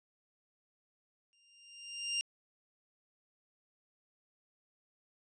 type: tone with exponential growth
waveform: 25% pulse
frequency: 2794 Hz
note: F7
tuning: in tune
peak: -26 dBFS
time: 1.33-2.21 s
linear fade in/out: 0 ms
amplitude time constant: 190 ms
effects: resampled to 24000 Hz